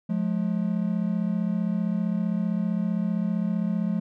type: tone pair together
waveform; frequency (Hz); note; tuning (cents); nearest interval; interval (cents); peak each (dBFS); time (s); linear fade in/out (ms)
triangle; 177.31 / 212.7; F3 / G#3; +27 / +42; minor third; 315; -24; 0.09-4; 10
effects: none